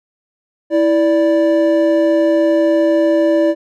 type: tone pair together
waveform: triangle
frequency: 328.2 / 584.8 Hz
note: E4 / D5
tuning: -8 / -7 cents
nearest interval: minor seventh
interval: 1001 cents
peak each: -11 dBFS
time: 0.7-3.55 s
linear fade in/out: 50 ms
effects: none